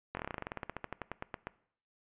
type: slowing click train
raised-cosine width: 0.5 ms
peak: -22 dBFS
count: 23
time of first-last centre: 0.15-1.47 s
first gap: 21 ms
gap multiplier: 1.09
effects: noise-tail reverb RT60 0.6 s tail -20 dB re dry + resampled to 8000 Hz